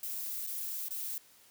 violet noise with dropouts, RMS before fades -38 dBFS, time 0.03-1.18 s, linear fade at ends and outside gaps 2 ms, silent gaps 0.466-0.471 / 0.885-0.907 s, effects white hiss -61 dBFS RMS until 1.5 s + high-pass 60 Hz 12 dB/octave

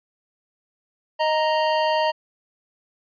square tone pair together, 622.3 / 932.4 Hz, D#5 / A#5, 0 / 0 cents, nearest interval perfect fifth, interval 700 cents, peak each -22 dBFS, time 1.19-2.12 s, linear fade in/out 20 ms, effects resampled to 11025 Hz

